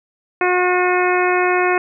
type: harmonic tone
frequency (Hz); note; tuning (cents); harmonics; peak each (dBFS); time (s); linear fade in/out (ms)
361.4; F#4; -41; 1 / 2 / 3 / 4 / 5 / 6 / 7; -17 / -20 / -22 / -23 / -24 / -25 / -25; 0.41-1.78; 2
effects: none